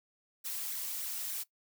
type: noise with flanger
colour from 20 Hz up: blue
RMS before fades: -38 dBFS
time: 0.44-1.44 s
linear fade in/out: 20 ms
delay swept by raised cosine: 0.49 to 3.59 ms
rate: 3.4 Hz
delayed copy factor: +0.6
effects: noise-tail reverb RT60 0.1 s tail -18 dB re dry